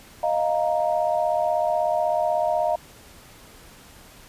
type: chord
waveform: sine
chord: Eb suspended second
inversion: none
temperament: equal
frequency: 622.3 / 698.5 / 932.3 Hz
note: Eb5 / F5 / Bb5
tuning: 0 / 0 / 0 cents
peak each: -23 / -23 / -28 dBFS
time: 0.23-2.76 s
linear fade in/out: 5 ms
effects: pink hiss -48 dBFS RMS until 4.28 s + resampled to 32000 Hz